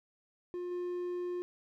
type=tone with level steps; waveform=triangle; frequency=355.4 Hz; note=F4; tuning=30 cents sharp; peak=-34 / -32 dBFS; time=0.54-1.42 s; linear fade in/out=0 ms; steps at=0.71 s; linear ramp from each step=5 ms; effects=none

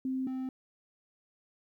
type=tone pair in turn; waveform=sine / triangle; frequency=261.3 / 260 Hz; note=C4 / C4; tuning=-2 / -11 cents; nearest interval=unison; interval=9 cents; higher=first; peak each=-30 / -31 dBFS; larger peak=first; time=0.05-0.27 / 0.27-0.49 s; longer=neither; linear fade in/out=2 ms; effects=12-bit

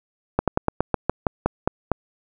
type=slowing click train; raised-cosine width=1 ms; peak=-4 dBFS; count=11; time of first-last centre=0.39-1.917 s; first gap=87 ms; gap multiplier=1.12; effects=none

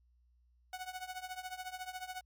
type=tone with tremolo; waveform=sawtooth; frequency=740 Hz; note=F#5; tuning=in tune; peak=-34 dBFS; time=0.73-2.21 s; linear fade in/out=2 ms; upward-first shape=triangle; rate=14 Hz; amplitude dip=90%; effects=added 60 Hz sine -66 dBFS peak until 2.25 s + MP3 96 kbps

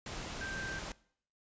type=tone in noise; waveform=sine; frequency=1569 Hz; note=G6; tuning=1 cent sharp; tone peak=-39 dBFS; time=0.41-0.79 s; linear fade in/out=2 ms; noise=pink; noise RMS=-42 dBFS; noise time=0.06-0.92 s; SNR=0 dB; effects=noise-tail reverb RT60 0.6 s tail -21 dB re dry + resampled to 16000 Hz

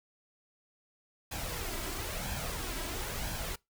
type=noise with flanger; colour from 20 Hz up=pink; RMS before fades=-37 dBFS; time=1.31-3.56 s; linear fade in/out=10 ms; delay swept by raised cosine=1.2 to 3.1 ms; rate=1 Hz; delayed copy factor=+0.55; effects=noise-tail reverb RT60 0.2 s tail -24 dB re dry

